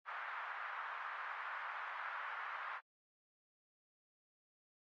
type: band-pass noise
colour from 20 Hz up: white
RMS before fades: -45 dBFS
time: 0.05-2.81 s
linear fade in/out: 50 ms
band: 980 to 1600 Hz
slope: 24 dB/octave
effects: AAC 48 kbps